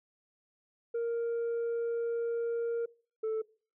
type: tone pair in turn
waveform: sine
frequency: 466.2 / 440 Hz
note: A#4 / A4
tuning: 0 / 0 cents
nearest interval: minor second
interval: 100 cents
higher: first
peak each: -27 dBFS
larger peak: neither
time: 0.94-2.86 / 3.23-3.42 s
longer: first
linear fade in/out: 10 ms
effects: noise-tail reverb RT60 0.4 s tail -23 dB re dry + tanh soft clip ceiling -29 dBFS